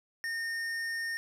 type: tone with hard clipping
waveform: triangle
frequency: 1831 Hz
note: A#6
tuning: 32 cents flat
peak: -34 dBFS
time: 0.24-1.17 s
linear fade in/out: 0 ms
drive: 14 dB
effects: none